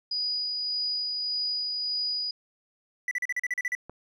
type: tone with tremolo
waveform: sine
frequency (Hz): 4924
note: D#8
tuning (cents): -19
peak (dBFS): -26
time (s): 0.11-2.31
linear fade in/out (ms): 5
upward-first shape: sine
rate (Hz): 1.7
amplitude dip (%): 25
type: tone bursts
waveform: triangle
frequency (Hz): 1975.5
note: B6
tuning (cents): 0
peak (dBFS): -24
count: 10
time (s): 3.08-3.751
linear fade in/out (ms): 2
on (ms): 32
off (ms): 39
type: click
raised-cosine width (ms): 1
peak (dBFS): -27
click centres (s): 3.896
effects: none